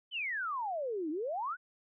sine exponential two-way sweep, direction down then up, 3133 to 293.7 to 1553 Hz, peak -33 dBFS, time 0.11-1.57 s, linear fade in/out 50 ms, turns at 1.1 s, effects none

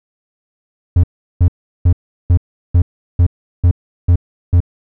triangle tone bursts, 87.31 Hz, F2, in tune, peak -4 dBFS, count 9, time 0.96-4.604 s, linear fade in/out 5 ms, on 76 ms, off 370 ms, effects none

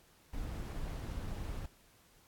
brown noise, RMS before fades -40 dBFS, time 0.33-1.66 s, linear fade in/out 5 ms, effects pink hiss -65 dBFS RMS until 2.27 s + AAC 64 kbps

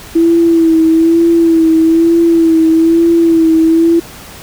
sine tone with vibrato, 329.2 Hz, E4, 2 cents flat, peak -5 dBFS, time 0.15-4 s, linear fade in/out 10 ms, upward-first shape sine, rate 1.1 Hz, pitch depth 37 cents each way, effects pink hiss -32 dBFS RMS until 4.42 s

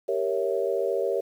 sine chord, G diminished seventh, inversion none, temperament equal, 392 / 466.2 / 554.4 / 659.3 Hz, G4 / Bb4 / Db5 / Fb5, 0 / 0 / 0 / 0 cents, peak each -28 / -28 / -28 / -33 dBFS, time 0.08-1.21 s, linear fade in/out 10 ms, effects 9-bit

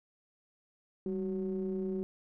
triangle ring-modulated tone, 90 Hz, F#2, 47 cents flat, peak -27 dBFS, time 1.06-2.03 s, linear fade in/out 0 ms, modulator 285 Hz, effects none

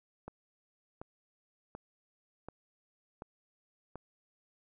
click train, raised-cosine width 1 ms, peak -29 dBFS, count 6, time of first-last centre 0.28-3.956 s, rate 1.36 Hz, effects none

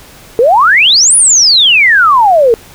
sine exponential two-way sweep, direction up then down, 440 to 10060 to 440 Hz, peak -3 dBFS, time 0.39-2.54 s, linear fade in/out 0 ms, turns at 1.16 s, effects pink hiss -36 dBFS RMS until 2.74 s

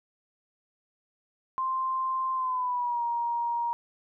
sine tone with pitch glide, 1046.5 to 943.2 Hz, C6 to A#5, 0 to +20 cents, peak -26 dBFS, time 1.58-3.73 s, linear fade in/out 0 ms, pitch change -180 cents, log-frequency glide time 2.34-3.03 s, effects none

